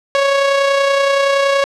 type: tone with amplitude modulation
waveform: sawtooth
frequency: 554.4 Hz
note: C#5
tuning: in tune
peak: -6 dBFS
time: 0.15-1.64 s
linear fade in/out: 0 ms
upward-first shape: sine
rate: 30.6 Hz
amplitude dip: 35%
effects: low-pass 5000 Hz 12 dB/octave